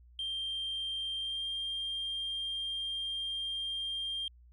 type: tone with pitch glide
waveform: sine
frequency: 3172 to 3196 Hz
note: G7 to G7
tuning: +20 to +33 cents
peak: -32 dBFS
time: 0.19-4.28 s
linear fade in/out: 2 ms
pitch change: +13 cents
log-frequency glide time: 1.19-1.45 s
effects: tanh soft clip ceiling -31 dBFS + added 60 Hz sine -55 dBFS peak until 4.52 s